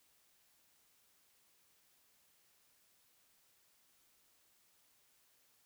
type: silence
effects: white hiss -72 dBFS RMS until 5.65 s